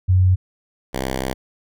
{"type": "tone pair in turn", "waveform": ["sine", "5% pulse"], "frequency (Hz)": [92.4, 65.34], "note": ["F#2", "C2"], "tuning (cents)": [-2, -2], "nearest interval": "tritone", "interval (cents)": 600, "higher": "first", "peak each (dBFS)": -11, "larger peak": "neither", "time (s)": [[0.08, 0.36], [0.93, 1.34]], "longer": "second", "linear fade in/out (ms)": 20, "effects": []}